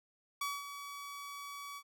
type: tone with ADSR envelope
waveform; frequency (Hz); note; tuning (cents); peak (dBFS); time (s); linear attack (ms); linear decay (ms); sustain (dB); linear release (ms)
sawtooth; 1138; C#6; +45; -30; 0.41-1.83; 5; 210; -10; 60
effects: none